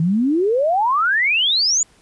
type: exponential sweep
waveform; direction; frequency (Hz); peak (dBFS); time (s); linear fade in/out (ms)
sine; up; 155 to 7110; -14; 0-1.83; 2
effects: pink hiss -54 dBFS RMS until 2.01 s + resampled to 24000 Hz